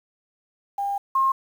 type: tone pair in turn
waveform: sine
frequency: 801 / 1069.2 Hz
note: G5 / C6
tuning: +37 / +37 cents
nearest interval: perfect fourth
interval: 500 cents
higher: second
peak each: -23 / -17 dBFS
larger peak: second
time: 0.78-0.98 / 1.15-1.32 s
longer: first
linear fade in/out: 5 ms
effects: 8-bit